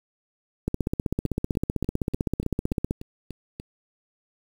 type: two click trains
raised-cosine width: 3 ms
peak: -11 / -23 dBFS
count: 36 / 9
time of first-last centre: 0.68-2.909 / 1.26-3.599 s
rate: 15.7 / 3.42 Hz
effects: 7-bit